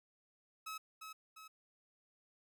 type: tone with echo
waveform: sawtooth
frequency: 1287 Hz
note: E6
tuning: 42 cents flat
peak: -39 dBFS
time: 0.66-0.78 s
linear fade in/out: 10 ms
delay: 350 ms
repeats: 2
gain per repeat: -5 dB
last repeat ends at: 1.48 s
effects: none